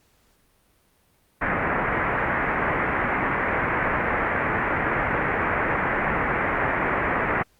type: low-pass noise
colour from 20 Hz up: white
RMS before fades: -24 dBFS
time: 1.41-7.43 s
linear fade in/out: 10 ms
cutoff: 2100 Hz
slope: 48 dB/octave
effects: pink hiss -63 dBFS RMS until 7.59 s + Opus 48 kbps